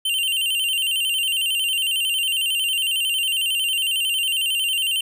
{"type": "tone with vibrato", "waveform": "square", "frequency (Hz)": 2931, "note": "F#7", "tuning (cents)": -17, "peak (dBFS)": -20, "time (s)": [0.05, 5.01], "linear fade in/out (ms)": 5, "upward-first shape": "square", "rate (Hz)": 11, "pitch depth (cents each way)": 88, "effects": []}